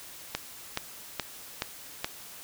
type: click train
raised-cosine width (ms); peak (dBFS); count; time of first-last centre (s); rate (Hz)
0.2; -11; 5; 0.35-2.045; 2.36
effects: white hiss -46 dBFS RMS until 2.43 s